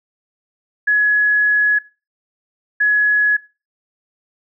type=tone bursts at uneven times; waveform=sine; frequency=1687 Hz; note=G#6; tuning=27 cents sharp; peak=-11 dBFS; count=2; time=0.87-1.79 / 2.8-3.37 s; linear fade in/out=10 ms; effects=noise-tail reverb RT60 0.3 s tail -20 dB re dry